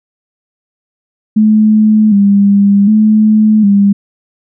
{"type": "tone with vibrato", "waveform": "sine", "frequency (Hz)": 207.7, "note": "G#3", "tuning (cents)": 0, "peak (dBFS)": -4, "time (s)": [1.36, 3.93], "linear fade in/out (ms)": 10, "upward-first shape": "square", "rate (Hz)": 0.66, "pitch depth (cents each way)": 61, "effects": []}